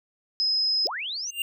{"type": "tone", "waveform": "sine", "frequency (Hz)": 5090, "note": "D#8", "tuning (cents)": 39, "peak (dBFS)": -21, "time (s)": [0.4, 0.87], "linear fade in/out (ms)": 0}
{"type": "linear sweep", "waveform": "sine", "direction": "up", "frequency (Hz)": [250.8, 6380], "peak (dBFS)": -29, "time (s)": [0.85, 1.31], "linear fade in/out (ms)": 10}
{"type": "tone with exponential growth", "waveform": "square", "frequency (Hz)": 2794, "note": "F7", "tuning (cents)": 0, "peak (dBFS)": -22, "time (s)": [1.26, 1.42], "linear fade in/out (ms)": 2, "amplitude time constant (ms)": 34}
{"effects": []}